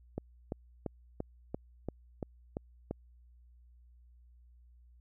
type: click train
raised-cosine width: 2 ms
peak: -22 dBFS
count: 9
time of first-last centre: 0.18-2.91 s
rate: 2.93 Hz
effects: added 60 Hz sine -57 dBFS peak until 5 s